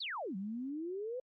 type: exponential two-way sweep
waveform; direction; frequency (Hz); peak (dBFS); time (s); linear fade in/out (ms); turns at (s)
sine; down then up; 4699 to 184.1 to 521; -37; 0-1.2; 5; 0.36
effects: Opus 24 kbps